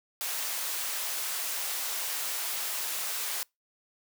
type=high-pass noise; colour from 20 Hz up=white; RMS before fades=-33 dBFS; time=0.21-3.43 s; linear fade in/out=0 ms; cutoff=600 Hz; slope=12 dB/octave; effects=noise-tail reverb RT60 0.2 s tail -26 dB re dry